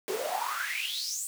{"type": "noise with high-pass filter sweep", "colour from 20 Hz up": "pink", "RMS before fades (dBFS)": -33, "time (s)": [0.08, 1.27], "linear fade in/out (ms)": 0, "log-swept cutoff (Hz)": [370, 8600], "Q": 8.3, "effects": []}